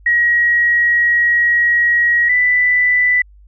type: tone pair in turn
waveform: sine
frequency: 1900 / 1985.5 Hz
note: A#6 / B6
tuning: +33 / +9 cents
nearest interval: minor second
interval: 76 cents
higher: second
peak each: -10 dBFS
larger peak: neither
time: 0.06-2.29 / 2.29-3.22 s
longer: first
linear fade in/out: 5 ms
effects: added 50 Hz sine -41 dBFS peak until 3.47 s